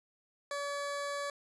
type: tone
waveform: 20% pulse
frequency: 570 Hz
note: C#5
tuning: 48 cents sharp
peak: -30 dBFS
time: 0.51-1.3 s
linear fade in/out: 2 ms
effects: resampled to 22050 Hz